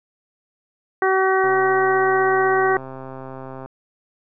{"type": "harmonic tone", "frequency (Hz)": 380, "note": "F#4", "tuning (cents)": 46, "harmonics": [1, 2, 3, 4, 5], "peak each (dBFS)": [-18, -21, -23, -24, -25], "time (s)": [1.02, 2.77], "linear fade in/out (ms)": 2}
{"type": "click train", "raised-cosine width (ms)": 1, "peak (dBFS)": -21, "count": 294, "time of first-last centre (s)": [1.44, 3.66], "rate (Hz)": 132}
{"effects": []}